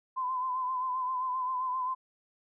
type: tone with vibrato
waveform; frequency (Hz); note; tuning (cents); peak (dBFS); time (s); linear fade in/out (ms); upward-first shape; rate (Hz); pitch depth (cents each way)
sine; 1021; C6; -43; -29; 0.16-1.95; 20; sine; 7.6; 43
effects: none